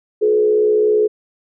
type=tone with frequency modulation; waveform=sine; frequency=425.6 Hz; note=G#4; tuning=42 cents sharp; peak=-11 dBFS; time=0.21-1.08 s; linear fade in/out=20 ms; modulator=63.8 Hz; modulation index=0.56; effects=none